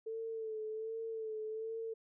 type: tone with vibrato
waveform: sine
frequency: 442.3 Hz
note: A4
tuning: 9 cents sharp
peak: -38 dBFS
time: 0.06-1.94 s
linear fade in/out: 10 ms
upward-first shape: sine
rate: 1.3 Hz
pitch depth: 38 cents each way
effects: none